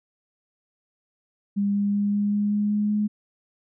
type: tone with pitch steps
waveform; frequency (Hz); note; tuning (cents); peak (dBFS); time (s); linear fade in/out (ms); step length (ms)
sine; 201.4 / 202.6 / 203.7 / 204.9 / 206.1 / 207.3 / 208.5 / 209.7; G3 / G#3 / G#3 / G#3 / G#3 / G#3 / G#3 / G#3; +47 / -43 / -33 / -23 / -13 / -3 / +7 / +17; -20; 1.56-3.08; 20; 190
effects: none